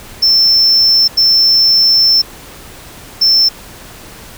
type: tone bursts at uneven times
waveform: triangle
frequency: 5340 Hz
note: E8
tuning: 22 cents sharp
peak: -5 dBFS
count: 3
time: 0.22-1.08 / 1.17-2.22 / 3.21-3.49 s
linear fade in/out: 10 ms
effects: pink hiss -34 dBFS RMS until 4.37 s